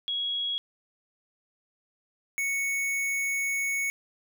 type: tone pair in turn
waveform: sine / square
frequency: 3322 / 2217 Hz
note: G#7 / C#7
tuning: 0 / 0 cents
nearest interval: perfect fifth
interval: 700 cents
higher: first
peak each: -27 dBFS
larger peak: neither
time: 0.08-0.58 / 2.38-3.9 s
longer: second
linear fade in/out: 0 ms
effects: none